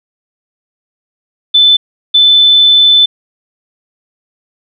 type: tone bursts at uneven times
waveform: sine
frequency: 3516 Hz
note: A7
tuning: 2 cents flat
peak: -3 dBFS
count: 2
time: 1.54-1.77 / 2.14-3.06 s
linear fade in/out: 10 ms
effects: none